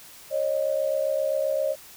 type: tone pair together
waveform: sine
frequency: 547 / 614.6 Hz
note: C#5 / D#5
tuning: -23 / -21 cents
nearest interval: major second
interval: 202 cents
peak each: -25 dBFS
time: 0.3-1.76 s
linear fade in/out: 50 ms
effects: white hiss -47 dBFS RMS until 1.96 s